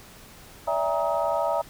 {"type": "tone cluster", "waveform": "sine", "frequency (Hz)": [577, 657, 809, 940, 1264], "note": ["D5", "E5", "G#5", "A#5", "D#6"], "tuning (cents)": [-31, -6, -46, 14, 27], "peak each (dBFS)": [-28, -26, -32, -28, -33], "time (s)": [0.67, 1.62], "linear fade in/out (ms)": 10, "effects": ["pink hiss -48 dBFS RMS until 1.69 s"]}